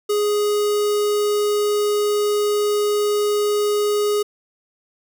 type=tone with notch filter; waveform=square; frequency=415.3 Hz; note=G#4; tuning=in tune; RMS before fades=-19 dBFS; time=0.09-4.23 s; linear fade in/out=10 ms; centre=1900 Hz; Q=1.4; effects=none